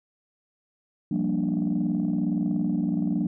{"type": "chord", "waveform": "sine", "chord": "G minor seventh", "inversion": "third", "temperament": "equal", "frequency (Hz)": [174.61, 196, 233.1, 293.7], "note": ["F3", "G3", "Bb3", "D4"], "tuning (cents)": [0, 0, 0, 0], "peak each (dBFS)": -27, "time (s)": [1.11, 3.27], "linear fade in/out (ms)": 5, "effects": ["tanh soft clip ceiling -17 dBFS"]}